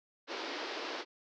pink band-pass noise, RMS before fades -40 dBFS, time 0.27-1.05 s, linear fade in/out 50 ms, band 290 to 5300 Hz, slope 48 dB/octave, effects none

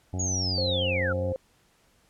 harmonic tone, 92.5 Hz, F#2, in tune, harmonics 1 / 2 / 3 / 4 / 5 / 6 / 7 / 8 / 9, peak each -29 / -37 / -38 / -44 / -48 / -48 / -47 / -47 / -49 dBFS, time 0.13-1.33 s, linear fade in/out 5 ms
sine linear sweep, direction down, 6820 to 1300 Hz, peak -27 dBFS, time 0.19-1.13 s, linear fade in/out 10 ms
sine tone, 525 Hz, C5, 6 cents sharp, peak -28 dBFS, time 0.58-1.36 s, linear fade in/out 0 ms
effects pink hiss -64 dBFS RMS until 2.09 s + low-pass 12000 Hz 12 dB/octave

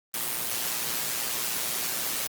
white noise with amplitude modulation, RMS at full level -27 dBFS, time 0.14-2.27 s, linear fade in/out 2 ms, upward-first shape sine, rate 118 Hz, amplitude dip 60%, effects high-pass 100 Hz 12 dB/octave + Opus 32 kbps

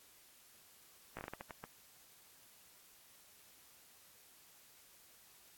slowing click train, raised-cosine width 0.5 ms, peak -29 dBFS, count 9, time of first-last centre 1.17-1.64 s, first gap 17 ms, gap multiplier 1.34, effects white hiss -63 dBFS RMS until 5.57 s + AAC 64 kbps

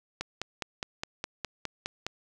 click train, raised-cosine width 0.2 ms, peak -15 dBFS, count 10, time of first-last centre 0.21-2.066 s, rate 4.85 Hz, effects none

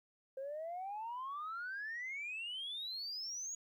sine exponential sweep, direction up, 523.3 to 6800 Hz, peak -39 dBFS, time 0.37-3.55 s, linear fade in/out 5 ms, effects tanh soft clip ceiling -37 dBFS + 13-bit

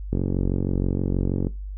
click train, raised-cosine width 3 ms, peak -10 dBFS, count 63, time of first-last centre 0.13-1.469 s, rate 46.3 Hz, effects noise-tail reverb RT60 0.2 s tail -17 dB re dry + added 49 Hz sine -30 dBFS peak until 1.77 s

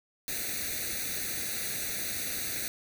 white noise with comb filter, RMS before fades -34 dBFS, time 0.28-2.68 s, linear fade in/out 0 ms, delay 0.48 ms, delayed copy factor +0.9, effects none

